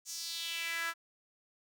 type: tone with high-pass filter sweep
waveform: sawtooth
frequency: 333 Hz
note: E4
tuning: 18 cents sharp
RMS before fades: -38 dBFS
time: 0.05-0.94 s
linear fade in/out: 50 ms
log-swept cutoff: 6600 to 1400 Hz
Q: 3
effects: none